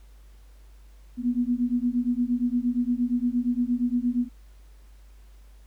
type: beating tone pair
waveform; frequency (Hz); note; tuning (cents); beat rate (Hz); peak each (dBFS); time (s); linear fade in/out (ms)
sine; 239.6 / 248.2; A#3 / B3; +48 / +9; 8.6; -25; 1.17-4.29; 50
effects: added 50 Hz sine -47 dBFS peak until 5.66 s + pink hiss -63 dBFS RMS until 5.66 s